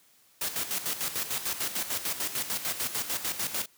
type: noise with tremolo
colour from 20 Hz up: white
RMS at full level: -30 dBFS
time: 0.41-3.66 s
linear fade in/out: 5 ms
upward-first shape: square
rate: 6.7 Hz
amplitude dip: 65%
effects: white hiss -62 dBFS RMS until 3.77 s + high-pass 80 Hz 12 dB/octave